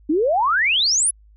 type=exponential sweep; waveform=sine; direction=up; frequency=285.3 to 10650 Hz; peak=-15 dBFS; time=0.09-1.11 s; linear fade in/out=10 ms; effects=added 52 Hz sine -47 dBFS peak until 1.36 s